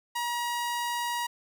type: tone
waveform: sawtooth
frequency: 955 Hz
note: A#5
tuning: 42 cents sharp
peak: -25 dBFS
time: 0.15-1.27 s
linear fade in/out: 10 ms
effects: none